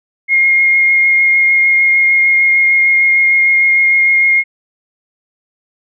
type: tone with vibrato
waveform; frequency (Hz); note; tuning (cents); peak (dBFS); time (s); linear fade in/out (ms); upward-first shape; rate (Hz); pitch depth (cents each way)
sine; 2140; C7; +38; -7; 0.28-4.44; 50; triangle; 6.6; 12
effects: none